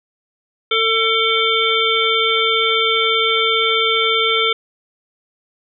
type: harmonic tone with a mistuned harmonic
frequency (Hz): 448.5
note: A4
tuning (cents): +33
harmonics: 1 / 3 / 5 / 7 / 8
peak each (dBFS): -20 / -20 / -20 / -20 / -20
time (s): 0.71-4.53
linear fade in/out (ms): 5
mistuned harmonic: 8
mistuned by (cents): -27
effects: none